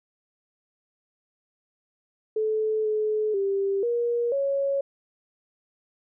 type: tone with pitch steps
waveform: sine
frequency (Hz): 434.3 / 428.7 / 393.8 / 474.7 / 554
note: A4 / A4 / G4 / A#4 / C#5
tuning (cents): -23 / -45 / +8 / +31 / -1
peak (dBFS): -22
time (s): 2.36-4.81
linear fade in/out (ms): 5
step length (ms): 490
effects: none